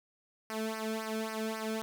sawtooth tone with flanger, 220 Hz, A3, in tune, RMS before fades -36 dBFS, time 0.5-1.82 s, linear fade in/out 0 ms, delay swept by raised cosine 0.27 to 1.07 ms, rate 3.7 Hz, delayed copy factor -0.9, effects none

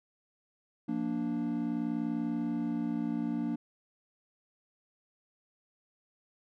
triangle chord, Bb major, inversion second, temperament equal with one note detuned, 173.41 / 233.1 / 293.7 Hz, F3 / Bb3 / D4, -12 / 0 / 0 cents, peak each -37 / -31 / -32 dBFS, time 0.88-3.56 s, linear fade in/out 10 ms, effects none

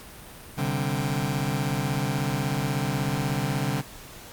sawtooth chord, C suspended second, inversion none, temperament just, 130.81 / 147.16 / 196.22 Hz, C3 / D3 / G3, 0 / +4 / +2 cents, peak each -24 / -24 / -27 dBFS, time 0.57-3.82 s, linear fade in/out 20 ms, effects pink hiss -44 dBFS RMS until 4.32 s + Opus 48 kbps

